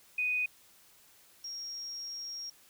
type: tone pair in turn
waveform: sine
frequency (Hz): 2489 / 5588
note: D#7 / F8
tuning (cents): 0 / 0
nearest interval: octave + major second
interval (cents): 1400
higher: second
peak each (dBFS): -28 / -38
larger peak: first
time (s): 0.18-0.46 / 1.44-2.5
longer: second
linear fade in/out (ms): 5
effects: white hiss -61 dBFS RMS until 2.69 s